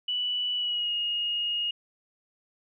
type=tone with pitch glide; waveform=sine; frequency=2960 to 2864 Hz; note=F#7 to F7; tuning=0 to +43 cents; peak=-26 dBFS; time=0.08-1.71 s; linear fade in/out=5 ms; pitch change=-57 cents; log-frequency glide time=0.55-0.93 s; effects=none